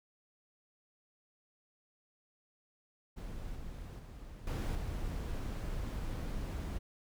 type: noise with level steps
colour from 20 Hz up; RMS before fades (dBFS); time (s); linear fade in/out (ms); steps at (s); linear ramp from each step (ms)
brown; -43 / -45 / -48 / -34 / -38; 3.16-6.79; 20; 3.55 / 3.99 / 4.47 / 4.75; 2
effects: none